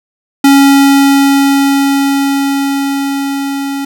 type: tone with level ramp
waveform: square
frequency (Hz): 277.2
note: C#4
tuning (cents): 0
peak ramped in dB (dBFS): -3 to -16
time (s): 0.44-3.85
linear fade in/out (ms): 5
effects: none